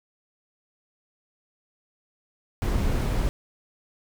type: noise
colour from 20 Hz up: brown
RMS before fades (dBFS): -24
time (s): 2.62-3.29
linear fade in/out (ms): 0
effects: none